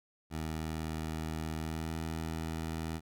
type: tone with pitch glide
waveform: 15% pulse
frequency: 79.2 to 80.63 Hz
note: D#2 to E2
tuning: +31 to -38 cents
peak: -29 dBFS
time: 0.3-3.01 s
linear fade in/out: 50 ms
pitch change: +31 cents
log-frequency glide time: 1.57-1.94 s
effects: none